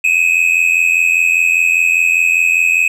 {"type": "tone pair together", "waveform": "triangle", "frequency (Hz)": [2500, 2585], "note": ["D#7", "E7"], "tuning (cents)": [8, -34], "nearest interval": "minor second", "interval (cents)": 58, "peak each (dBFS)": -11, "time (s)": [0.04, 2.88], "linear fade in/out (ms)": 5, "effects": []}